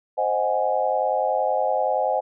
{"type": "chord", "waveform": "sine", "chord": "Ab dominant seventh", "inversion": "first", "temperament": "equal", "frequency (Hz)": [523.3, 622.3, 740, 830.6], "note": ["C5", "Eb5", "Gb5", "Ab5"], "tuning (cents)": [0, 0, 0, 0], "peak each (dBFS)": -25, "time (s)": [0.17, 2.21], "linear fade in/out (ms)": 20, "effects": []}